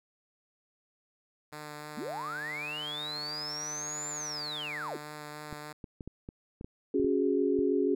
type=tone with vibrato; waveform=5% pulse; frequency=150 Hz; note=D3; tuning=37 cents sharp; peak=-30 dBFS; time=1.52-5.73 s; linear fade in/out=10 ms; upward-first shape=sine; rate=3.4 Hz; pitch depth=12 cents each way
type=linear two-way sweep; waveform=sine; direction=up then down; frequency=181.8 to 7300 to 240.5 Hz; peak=-35 dBFS; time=1.97-4.97 s; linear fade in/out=5 ms; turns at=4.09 s
type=clicks; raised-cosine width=3 ms; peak=-28 dBFS; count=10; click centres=5.527 / 5.842 / 6.008 / 6.076 / 6.289 / 6.611 / 6.645 / 6.998 / 7.046 / 7.591 s
type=chord; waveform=sine; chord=C# suspended fourth; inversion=none; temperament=just; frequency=277.2 / 369.6 / 415.8 Hz; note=C#4 / F#4 / G#4; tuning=0 / -2 / +2 cents; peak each=-29 dBFS; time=6.94-7.95 s; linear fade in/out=5 ms
effects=none